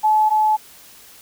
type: tone pair in turn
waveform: sine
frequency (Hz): 860 / 860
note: A5 / A5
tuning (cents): -40 / -40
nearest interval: unison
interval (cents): 0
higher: neither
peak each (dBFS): -12 / -13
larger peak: first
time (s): 0.03-0.3 / 0.3-0.57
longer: neither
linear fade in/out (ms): 20
effects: white hiss -45 dBFS RMS until 1.21 s